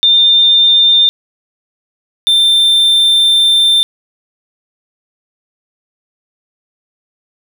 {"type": "tone pair in turn", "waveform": ["sine", "triangle"], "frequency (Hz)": [3604, 3575], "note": ["A7", "A7"], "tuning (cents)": [41, 27], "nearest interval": "unison", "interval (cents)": 14, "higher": "first", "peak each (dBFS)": -5, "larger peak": "neither", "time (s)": [[0.03, 1.09], [2.27, 3.83]], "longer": "second", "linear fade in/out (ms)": 0, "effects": []}